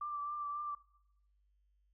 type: tone with vibrato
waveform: sine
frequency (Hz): 1175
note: D6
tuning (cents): +1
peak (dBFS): -37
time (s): 0.01-0.75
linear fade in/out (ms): 5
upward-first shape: triangle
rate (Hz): 3.7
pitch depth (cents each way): 27
effects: noise-tail reverb RT60 0.8 s tail -20 dB re dry + added 50 Hz sine -70 dBFS peak until 1.93 s